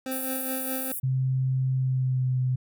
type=tone with tremolo; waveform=25% pulse; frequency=261.6 Hz; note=C4; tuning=in tune; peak=-25 dBFS; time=0.06-0.92 s; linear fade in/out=2 ms; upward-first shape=triangle; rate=4.8 Hz; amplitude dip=55%
type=high-pass noise; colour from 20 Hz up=pink; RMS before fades=-33 dBFS; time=0.11-1 s; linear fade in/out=10 ms; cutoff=9400 Hz; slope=48 dB/octave
type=tone with pitch glide; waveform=sine; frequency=130.81 to 127.9 Hz; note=C3 to C3; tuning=0 to -39 cents; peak=-22 dBFS; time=1.03-2.56 s; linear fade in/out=10 ms; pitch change=-39 cents; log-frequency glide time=1.74-2.37 s
effects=none